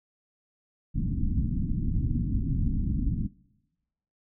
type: low-pass noise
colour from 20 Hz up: pink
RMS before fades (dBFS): -27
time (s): 0.94-3.28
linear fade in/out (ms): 20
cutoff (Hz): 270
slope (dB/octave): 48
effects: noise-tail reverb RT60 1.0 s tail -22 dB re dry